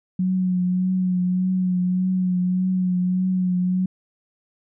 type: tone with vibrato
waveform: sine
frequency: 183.2 Hz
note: F#3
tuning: 17 cents flat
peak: -18 dBFS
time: 0.19-3.86 s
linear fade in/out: 5 ms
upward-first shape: triangle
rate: 1.7 Hz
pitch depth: 33 cents each way
effects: none